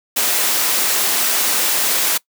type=high-pass noise; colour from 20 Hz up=white; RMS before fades=-17 dBFS; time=0.16-2.18 s; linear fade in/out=10 ms; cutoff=280 Hz; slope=12 dB/octave; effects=noise-tail reverb RT60 0.1 s tail -22 dB re dry

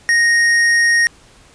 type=tone with hard clipping; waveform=sine; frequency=1864.7 Hz; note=A#6; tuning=in tune; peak=-12 dBFS; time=0.09-1.07 s; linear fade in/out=0 ms; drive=11 dB; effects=pink hiss -47 dBFS RMS until 1.54 s + resampled to 22050 Hz

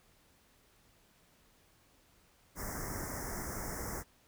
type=band-stop noise; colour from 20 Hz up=pink; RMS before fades=-40 dBFS; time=2.55-4.04 s; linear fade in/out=50 ms; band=2100 to 5200 Hz; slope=96 dB/octave; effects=pink hiss -67 dBFS RMS until 4.27 s

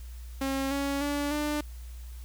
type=tone with pitch steps; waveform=sawtooth; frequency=270.4 / 279.1 / 288.1 / 297.4 Hz; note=C#4 / C#4 / D4 / D4; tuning=-43 / +12 / -33 / +22 cents; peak=-24 dBFS; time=0.41-1.61 s; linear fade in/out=5 ms; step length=300 ms; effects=added 60 Hz sine -39 dBFS peak until 2.24 s + white hiss -56 dBFS RMS until 2.24 s

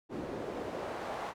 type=noise with band-pass filter sweep; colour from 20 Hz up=pink; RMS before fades=-39 dBFS; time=0.09-1.34 s; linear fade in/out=50 ms; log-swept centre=340 to 840 Hz; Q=1.3; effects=none

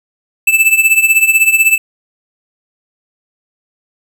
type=tone with tremolo; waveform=square; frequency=2637 Hz; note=E7; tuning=in tune; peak=-4 dBFS; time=0.47-1.78 s; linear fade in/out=5 ms; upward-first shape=triangle; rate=16 Hz; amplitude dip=85%; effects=none

